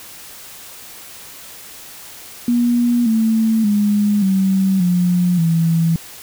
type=tone with pitch steps; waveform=sine; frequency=240.1 / 222.7 / 206.6 / 191.67 / 177.81 / 164.94 Hz; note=B3 / A3 / G#3 / G3 / F3 / E3; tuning=-49 / +21 / -9 / -39 / +31 / +1 cents; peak=-12 dBFS; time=2.48-5.96 s; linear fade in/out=2 ms; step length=580 ms; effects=white hiss -37 dBFS RMS until 6.22 s